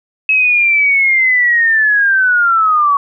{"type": "linear sweep", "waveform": "sine", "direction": "down", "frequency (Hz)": [2577, 1116], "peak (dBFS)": -8, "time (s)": [0.29, 2.97], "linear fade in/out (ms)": 2, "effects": []}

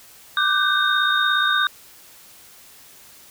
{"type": "tone cluster", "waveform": "sine", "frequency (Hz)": [1183, 1502, 1559, 3695], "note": ["D6", "F#6", "G6", "A#7"], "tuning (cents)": [12, 26, -10, -16], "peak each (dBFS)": -22, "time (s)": [0.37, 1.67], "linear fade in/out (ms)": 2, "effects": ["white hiss -47 dBFS RMS until 3.3 s"]}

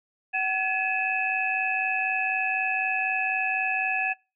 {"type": "tone cluster", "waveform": "sine", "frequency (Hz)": [756, 1701, 2527, 2631], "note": ["F#5", "G#6", "D#7", "E7"], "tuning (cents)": [37, 41, 26, -4], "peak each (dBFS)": [-30, -29, -28, -29], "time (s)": [0.33, 4.14], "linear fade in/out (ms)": 20, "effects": ["noise-tail reverb RT60 0.3 s tail -25 dB re dry"]}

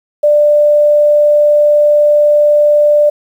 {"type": "tone", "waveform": "sine", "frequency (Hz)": 592, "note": "D5", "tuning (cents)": 14, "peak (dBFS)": -5, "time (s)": [0.23, 3.1], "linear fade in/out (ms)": 10, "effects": ["7-bit"]}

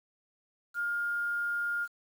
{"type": "tone with quantisation", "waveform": "sine", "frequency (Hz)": 1413, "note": "F6", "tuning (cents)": 20, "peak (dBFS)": -29, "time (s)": [0.74, 1.88], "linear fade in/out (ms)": 50, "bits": 9, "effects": []}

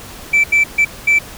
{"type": "tone bursts at uneven times", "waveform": "sine", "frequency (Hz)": 2325, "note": "D7", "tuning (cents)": -18, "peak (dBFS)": -6, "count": 4, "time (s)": [[0.33, 0.44], [0.52, 0.64], [0.78, 0.85], [1.07, 1.19]], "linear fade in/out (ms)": 10, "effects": ["tanh soft clip ceiling -7 dBFS", "pink hiss -34 dBFS RMS until 1.37 s"]}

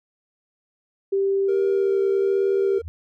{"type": "tone", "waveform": "sine", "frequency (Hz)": 392, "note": "G4", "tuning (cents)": 0, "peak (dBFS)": -18, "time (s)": [1.12, 2.79], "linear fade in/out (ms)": 10}
{"type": "tone with vibrato", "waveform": "triangle", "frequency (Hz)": 466.2, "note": "A#4", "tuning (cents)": 0, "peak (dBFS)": -24, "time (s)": [1.48, 2.82], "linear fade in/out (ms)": 10, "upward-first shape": "sine", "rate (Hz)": 1.3, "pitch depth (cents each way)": 19}
{"type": "tone with exponential growth", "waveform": "sine", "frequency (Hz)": 81.8, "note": "E2", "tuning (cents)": -13, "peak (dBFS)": -27, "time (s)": [2.73, 2.88], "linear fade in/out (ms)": 0, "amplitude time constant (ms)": 32}
{"effects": []}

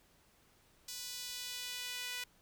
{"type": "tone with high-pass filter sweep", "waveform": "sawtooth", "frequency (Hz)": 493.9, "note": "B4", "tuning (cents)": 0, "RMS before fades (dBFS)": -43, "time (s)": [0.88, 2.24], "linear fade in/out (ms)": 5, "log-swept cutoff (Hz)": [4900, 2300], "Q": 1.3, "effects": ["pink hiss -68 dBFS RMS until 2.41 s"]}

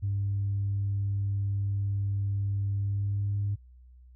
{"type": "tone with pitch glide", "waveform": "sine", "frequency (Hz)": [99.8, 101.25], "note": ["G2", "G#2"], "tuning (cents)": [32, -43], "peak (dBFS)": -25, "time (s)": [0.02, 3.56], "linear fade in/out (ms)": 20, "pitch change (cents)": 25, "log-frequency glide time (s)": [2.71, 3.36], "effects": ["tanh soft clip ceiling -22 dBFS", "added 62 Hz sine -50 dBFS peak until 4.15 s"]}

